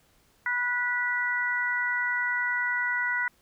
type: harmonic tone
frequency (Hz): 490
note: B4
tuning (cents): -14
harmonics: 2 / 3 / 4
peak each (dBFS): -34 / -28 / -28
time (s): 0.46-3.28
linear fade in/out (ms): 2
effects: pink hiss -64 dBFS RMS until 3.41 s